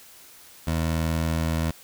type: tone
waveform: 20% pulse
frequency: 81.1 Hz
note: E2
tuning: 28 cents flat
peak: -18 dBFS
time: 0.67-1.71 s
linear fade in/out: 5 ms
effects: white hiss -49 dBFS RMS until 1.83 s

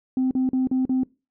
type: tone bursts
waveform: sine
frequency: 258.9 Hz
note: C4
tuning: 18 cents flat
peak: -17 dBFS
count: 5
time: 0.17-1.034 s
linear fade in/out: 2 ms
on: 140 ms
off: 41 ms
effects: noise-tail reverb RT60 0.3 s tail -24 dB re dry + tanh soft clip ceiling -16 dBFS

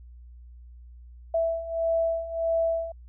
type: beating tone pair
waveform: sine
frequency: 659.3 / 660.9 Hz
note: E5 / E5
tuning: 0 / +4 cents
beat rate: 1.6 Hz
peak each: -29 / -25 dBFS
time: 1.34-2.92 s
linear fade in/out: 5 ms
effects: added 60 Hz sine -44 dBFS peak until 3.08 s

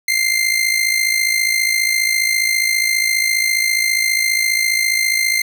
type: tone with amplitude modulation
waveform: sawtooth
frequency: 2093 Hz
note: C7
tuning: in tune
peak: -8 dBFS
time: 0.08-5.42 s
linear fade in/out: 5 ms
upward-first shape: sine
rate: 54.8 Hz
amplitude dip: 65%
effects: none

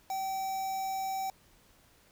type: tone with quantisation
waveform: triangle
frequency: 770 Hz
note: G5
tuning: 31 cents flat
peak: -30 dBFS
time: 0.1-1.3 s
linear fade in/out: 2 ms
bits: 7
effects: pink hiss -63 dBFS RMS until 2.11 s

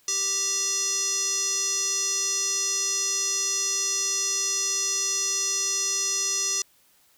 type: tone with band-pass filter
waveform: square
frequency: 392.3 Hz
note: G4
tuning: 1 cent sharp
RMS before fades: -26 dBFS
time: 0.08-6.62 s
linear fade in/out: 2 ms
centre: 6000 Hz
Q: 6.8
effects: white hiss -61 dBFS RMS until 7.17 s

